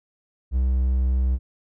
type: tone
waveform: triangle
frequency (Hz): 64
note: C2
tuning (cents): -38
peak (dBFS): -16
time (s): 0.51-1.39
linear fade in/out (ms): 50
effects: none